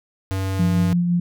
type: tone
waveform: square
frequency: 95.7 Hz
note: G2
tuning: 41 cents flat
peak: -22 dBFS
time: 0.31-0.93 s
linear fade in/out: 0 ms
type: tone with tremolo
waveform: sine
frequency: 174.61 Hz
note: F3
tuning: in tune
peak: -15 dBFS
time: 0.59-1.2 s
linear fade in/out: 5 ms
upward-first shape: sine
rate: 5.9 Hz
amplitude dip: 30%
effects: none